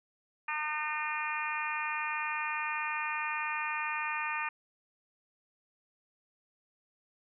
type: harmonic tone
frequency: 303.6 Hz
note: D#4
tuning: 42 cents flat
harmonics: 3 / 4 / 5 / 6 / 7 / 8 / 9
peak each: -38 / -38 / -43 / -38 / -46 / -37 / -45 dBFS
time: 0.48-4.49 s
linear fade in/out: 5 ms
effects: none